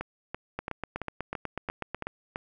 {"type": "two click trains", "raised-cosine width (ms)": 0.5, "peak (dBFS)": [-17, -18], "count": [13, 8], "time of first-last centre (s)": [[0.59, 2.07], [0.01, 2.359]], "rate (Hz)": [8.11, 2.98], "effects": []}